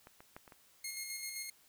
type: clicks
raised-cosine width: 0.5 ms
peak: -37 / -38 / -32 / -39 / -38 dBFS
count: 5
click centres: 0.071 / 0.205 / 0.365 / 0.478 / 0.522 s
type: tone with tremolo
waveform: 10% pulse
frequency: 2147 Hz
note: C7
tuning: 44 cents sharp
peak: -30 dBFS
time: 0.84-1.5 s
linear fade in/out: 5 ms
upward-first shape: square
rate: 7.7 Hz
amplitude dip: 35%
effects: white hiss -66 dBFS RMS until 1.68 s